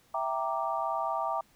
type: chord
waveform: sine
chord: E half-diminished seventh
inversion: none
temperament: equal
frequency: 659.3 / 784 / 932.3 / 1174.7 Hz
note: E5 / G5 / Bb5 / D6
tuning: 0 / 0 / 0 / 0 cents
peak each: -34 dBFS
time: 0.14-1.41 s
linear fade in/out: 5 ms
effects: pink hiss -64 dBFS RMS until 1.55 s